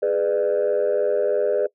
sine chord, G# diminished, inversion none, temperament just, 415.3 / 498.4 / 598 Hz, G#4 / B4 / D5, 0 / +16 / +31 cents, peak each -21 dBFS, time 0.02-1.67 s, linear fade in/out 10 ms, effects noise-tail reverb RT60 0.1 s tail -21 dB re dry + tanh soft clip ceiling -13 dBFS

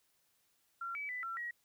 sine tone with pitch steps, 1371 / 2290 / 1993 / 1353 / 1905 Hz, F6 / D7 / B6 / E6 / A#6, -32 / -44 / +15 / +45 / +37 cents, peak -38 dBFS, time 0.81-1.51 s, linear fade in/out 5 ms, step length 140 ms, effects white hiss -75 dBFS RMS until 1.64 s

